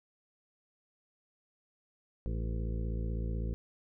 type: harmonic tone with a mistuned harmonic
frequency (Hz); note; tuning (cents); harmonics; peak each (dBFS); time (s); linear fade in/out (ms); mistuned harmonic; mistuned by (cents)
56; A1; +31; 1 / 2 / 3 / 4 / 6 / 7 / 8 / 9; -33 / -39 / -43 / -45 / -49 / -50 / -51 / -52; 2.26-3.54; 0; 6; -68
effects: none